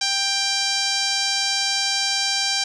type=tone with low-pass filter; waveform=5% pulse; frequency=789 Hz; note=G5; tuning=11 cents sharp; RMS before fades=-22 dBFS; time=0.01-2.64 s; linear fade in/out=5 ms; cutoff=5400 Hz; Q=2.2; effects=none